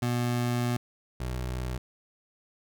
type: tone pair in turn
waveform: 25% pulse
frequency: 121.4 / 62.48 Hz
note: B2 / B1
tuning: -29 / +21 cents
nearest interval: major seventh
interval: 1150 cents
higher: first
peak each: -22 / -27 dBFS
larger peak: first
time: 0.02-0.77 / 1.2-1.78 s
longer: first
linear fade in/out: 5 ms
effects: none